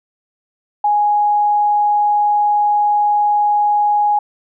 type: tone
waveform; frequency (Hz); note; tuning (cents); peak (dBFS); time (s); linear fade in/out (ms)
sine; 830.6; G#5; 0; -11; 0.84-4.19; 5
effects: none